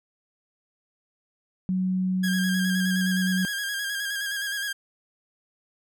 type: tone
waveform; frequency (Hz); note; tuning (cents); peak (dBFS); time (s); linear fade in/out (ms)
sine; 185.7; F#3; +7; -22; 1.69-3.45; 0
type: tone with vibrato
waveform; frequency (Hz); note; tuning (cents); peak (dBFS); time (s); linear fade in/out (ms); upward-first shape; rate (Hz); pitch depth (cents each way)
sawtooth; 1630; G#6; -33; -24; 2.23-4.73; 10; square; 9.6; 35
effects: none